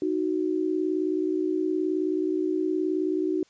sine tone pair together, 311.6 / 370.6 Hz, D#4 / F#4, +3 / +3 cents, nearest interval minor third, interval 300 cents, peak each -26 dBFS, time 0.02-3.43 s, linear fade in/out 2 ms, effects white hiss -62 dBFS RMS until 3.49 s + resampled to 16000 Hz

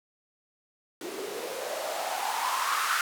blue noise with band-pass filter sweep, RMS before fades -31 dBFS, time 1.01-3.01 s, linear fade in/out 2 ms, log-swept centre 340 to 1400 Hz, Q 5.1, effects none

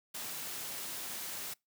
white noise, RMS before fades -41 dBFS, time 0.14-1.54 s, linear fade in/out 10 ms, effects noise-tail reverb RT60 0.2 s tail -25 dB re dry + high-pass 100 Hz 12 dB/octave

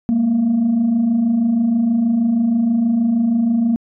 sine tone pair together, 206.8 / 233.1 Hz, G#3 / A#3, -7 / 0 cents, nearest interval major second, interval 207 cents, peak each -21 / -12 dBFS, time 0.09-3.76 s, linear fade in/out 0 ms, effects tanh soft clip ceiling -10 dBFS

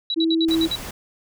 sine tone bursts, 3912 Hz, B7, 17 cents flat, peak -21 dBFS, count 7, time 0.1-0.755 s, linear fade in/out 2 ms, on 43 ms, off 59 ms
sine tone, 325.9 Hz, E4, 20 cents flat, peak -17 dBFS, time 0.16-0.68 s, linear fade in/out 20 ms
pink noise, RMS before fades -34 dBFS, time 0.48-0.91 s, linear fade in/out 5 ms
effects none

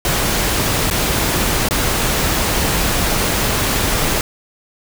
pink noise with dropouts, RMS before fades -17 dBFS, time 0.05-4.21 s, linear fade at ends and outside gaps 1 ms, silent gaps 0.901-0.91 / 1.687-1.709 s, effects none

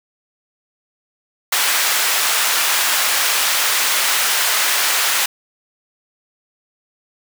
pink high-pass noise, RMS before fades -17 dBFS, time 1.52-5.26 s, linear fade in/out 5 ms, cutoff 1200 Hz, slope 12 dB/octave, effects none

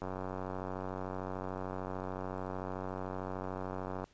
click train, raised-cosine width 1 ms, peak -25 dBFS, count 377, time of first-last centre 0.02-4.041 s, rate 93.5 Hz, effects pink hiss -67 dBFS RMS until 4.13 s + resampled to 16000 Hz

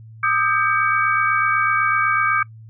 sine tone cluster, 1209 / 1277 / 1580 / 2269 Hz, D6 / D#6 / G6 / C#7, +50 / +45 / +13 / +40 cents, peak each -20 / -23 / -21 / -23 dBFS, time 0.23-2.43 s, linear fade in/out 5 ms, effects noise-tail reverb RT60 0.1 s tail -21 dB re dry + added 111 Hz sine -38 dBFS peak until 2.69 s

